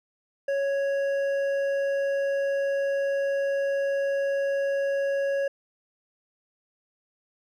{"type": "tone with hard clipping", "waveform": "sine", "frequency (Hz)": 554.4, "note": "C#5", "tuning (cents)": 0, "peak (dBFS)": -25, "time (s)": [0.48, 5.48], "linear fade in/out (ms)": 5, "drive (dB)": 7, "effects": []}